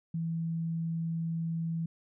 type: tone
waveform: sine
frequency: 164.81 Hz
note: E3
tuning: in tune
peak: -30 dBFS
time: 0.14-1.86 s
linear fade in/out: 5 ms
effects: none